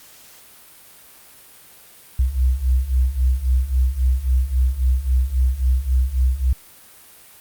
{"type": "beating tone pair", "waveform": "sine", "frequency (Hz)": [61.74, 65.44], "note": ["B1", "C2"], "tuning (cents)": [0, 1], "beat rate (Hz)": 3.7, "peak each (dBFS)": [-20, -17], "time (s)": [2.19, 6.53], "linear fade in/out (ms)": 5, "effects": ["white hiss -46 dBFS RMS until 7.4 s", "Opus 48 kbps"]}